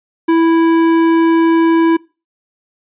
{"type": "tone with tanh clipping", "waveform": "sine", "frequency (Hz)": 329.6, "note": "E4", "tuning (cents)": 0, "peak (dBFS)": -10, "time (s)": [0.28, 1.97], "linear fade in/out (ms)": 10, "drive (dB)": 14, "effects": ["noise-tail reverb RT60 0.3 s tail -23 dB re dry", "resampled to 8000 Hz"]}